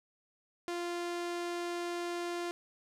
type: tone with low-pass filter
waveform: sawtooth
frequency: 347.5 Hz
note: F4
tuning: 9 cents flat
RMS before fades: -37 dBFS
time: 0.68-2.51 s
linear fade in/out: 0 ms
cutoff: 9300 Hz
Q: 0.65
effects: none